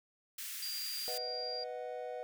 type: high-pass noise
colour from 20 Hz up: white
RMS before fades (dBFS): -43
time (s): 0.38-1.18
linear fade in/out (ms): 5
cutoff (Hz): 1600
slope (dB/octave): 24
type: tone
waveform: sine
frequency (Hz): 4763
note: D8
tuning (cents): +24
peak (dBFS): -39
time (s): 0.62-1.64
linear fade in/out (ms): 5
type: chord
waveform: triangle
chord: B major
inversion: none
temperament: equal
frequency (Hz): 493.9 / 622.3 / 740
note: B4 / D#5 / F#5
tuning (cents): 0 / 0 / 0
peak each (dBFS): -40 / -43 / -43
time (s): 1.08-2.23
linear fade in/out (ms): 0
effects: none